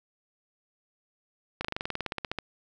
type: slowing click train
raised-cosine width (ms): 0.3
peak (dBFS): -15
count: 16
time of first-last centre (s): 1.61-2.387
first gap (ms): 36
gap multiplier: 1.05
effects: none